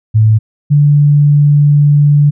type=tone pair in turn; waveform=sine; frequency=109.3 / 145.9 Hz; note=A2 / D3; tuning=-11 / -11 cents; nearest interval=perfect fourth; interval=500 cents; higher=second; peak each=-4 dBFS; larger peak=neither; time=0.14-0.39 / 0.7-2.31 s; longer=second; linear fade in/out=20 ms; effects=none